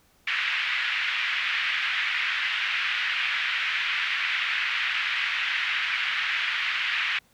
pink band-pass noise, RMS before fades -27 dBFS, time 0.27-7.19 s, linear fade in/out 5 ms, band 1700 to 2900 Hz, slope 24 dB/octave, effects pink hiss -62 dBFS RMS until 7.33 s

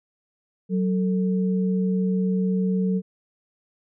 sine tone pair together, 186.76 / 446 Hz, F#3 / A4, +16 / +23 cents, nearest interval octave + minor third, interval 1507 cents, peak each -20 / -29 dBFS, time 0.69-3.02 s, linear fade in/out 50 ms, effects none

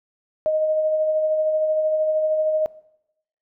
sine tone with tremolo, 622.3 Hz, D#5, in tune, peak -16 dBFS, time 0.46-2.66 s, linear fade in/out 0 ms, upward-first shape sine, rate 13 Hz, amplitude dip 30%, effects noise-tail reverb RT60 0.8 s tail -20 dB re dry

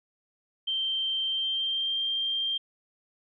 sine tone with pitch glide, 3136 to 3178 Hz, G7 to G7, 0 to +23 cents, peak -26 dBFS, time 0.67-2.58 s, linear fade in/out 10 ms, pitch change +23 cents, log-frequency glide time 1.25-1.98 s, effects none

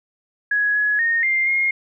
sine tone with pitch steps, 1672 / 1686 / 1847 / 2102 / 2139 Hz, G#6 / G#6 / A#6 / C7 / C7, +11 / +26 / -16 / +7 / +38 cents, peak -16 dBFS, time 0.51-1.71 s, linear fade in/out 5 ms, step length 240 ms, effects none

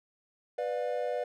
triangle chord, B diminished, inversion none, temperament just, 493.9 / 592.7 / 711.2 Hz, B4 / D5 / F5, 0 / +16 / +31 cents, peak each -31 / -32 / -35 dBFS, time 0.58-1.24 s, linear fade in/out 5 ms, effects none

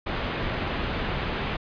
pink low-pass noise, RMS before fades -29 dBFS, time 0.06-1.57 s, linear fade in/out 10 ms, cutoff 3400 Hz, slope 24 dB/octave, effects resampled to 11025 Hz

